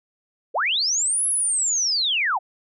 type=linear two-way sweep; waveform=sine; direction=up then down; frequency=370 to 11000 to 659 Hz; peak=-19 dBFS; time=0.54-2.39 s; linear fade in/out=20 ms; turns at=1.27 s; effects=none